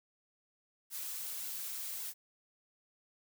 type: noise with flanger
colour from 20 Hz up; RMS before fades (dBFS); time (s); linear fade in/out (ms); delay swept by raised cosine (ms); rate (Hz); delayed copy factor
blue; -41; 0.9-2.14; 50; 1.6 to 5; 1.8; -0.5
effects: none